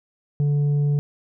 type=tone with tanh clipping; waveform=sine; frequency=145.1 Hz; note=D3; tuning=21 cents flat; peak=-18 dBFS; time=0.4-0.99 s; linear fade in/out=0 ms; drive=4 dB; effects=none